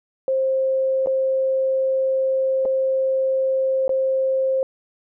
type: tone with dropouts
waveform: sine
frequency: 529 Hz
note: C5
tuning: 19 cents sharp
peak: -17 dBFS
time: 0.28-4.63 s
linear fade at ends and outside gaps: 1 ms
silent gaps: 1.061-1.071 / 2.653-2.657 / 3.88-3.893 s
effects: none